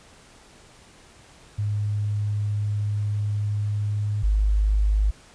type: tone pair in turn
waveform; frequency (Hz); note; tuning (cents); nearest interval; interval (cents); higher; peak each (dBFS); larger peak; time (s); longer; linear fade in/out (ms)
sine; 103.83 / 51.66; G#2 / G#1; 0 / -8; octave; 1208; first; -22 / -17; second; 1.58-4.23 / 4.23-5.11; first; 10
effects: pink hiss -51 dBFS RMS until 5.34 s + resampled to 22050 Hz